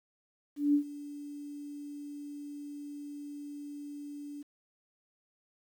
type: tone with ADSR envelope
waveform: sine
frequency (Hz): 290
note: D4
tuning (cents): -22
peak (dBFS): -21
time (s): 0.56-4.43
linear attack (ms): 180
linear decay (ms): 92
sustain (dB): -19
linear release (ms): 13
effects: 10-bit